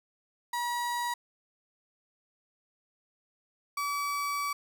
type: tone pair in turn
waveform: 35% pulse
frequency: 961 / 1145.8 Hz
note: B5 / D6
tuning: -48 / -43 cents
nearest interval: minor third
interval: 305 cents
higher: second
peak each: -28 dBFS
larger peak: neither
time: 0.53-1.14 / 3.77-4.53 s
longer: second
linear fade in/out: 5 ms
effects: none